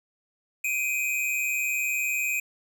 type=tone pair together; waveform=square; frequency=2360 / 2500 Hz; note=D7 / D#7; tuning=+8 / +8 cents; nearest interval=minor second; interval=100 cents; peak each=-31 / -27 dBFS; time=0.64-2.4 s; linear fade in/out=5 ms; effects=none